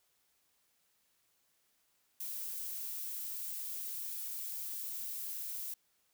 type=noise; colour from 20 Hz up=violet; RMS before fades=-41 dBFS; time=2.2-5.74 s; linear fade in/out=5 ms; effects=white hiss -75 dBFS RMS until 6.13 s